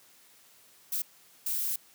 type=noise bursts at uneven times; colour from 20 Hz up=violet; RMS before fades=-31 dBFS; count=2; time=0.92-1.02 / 1.46-1.76 s; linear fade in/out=5 ms; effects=white hiss -59 dBFS RMS until 1.94 s + high-pass 100 Hz 12 dB/octave